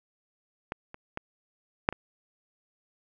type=clicks; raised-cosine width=0.5 ms; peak=-17 / -27 / -18 / -6 / -21 dBFS; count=5; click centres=0.721 / 0.944 / 1.174 / 1.889 / 1.926 s; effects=none